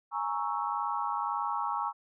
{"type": "chord", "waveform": "sine", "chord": "A# half-diminished seventh", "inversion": "third", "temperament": "equal", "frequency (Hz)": [830.6, 932.3, 1108.7, 1318.5], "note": ["G#5", "A#5", "C#6", "E6"], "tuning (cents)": [0, 0, 0, 0], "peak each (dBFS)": [-35, -34, -34, -37], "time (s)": [0.11, 1.93], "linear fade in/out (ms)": 50, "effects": []}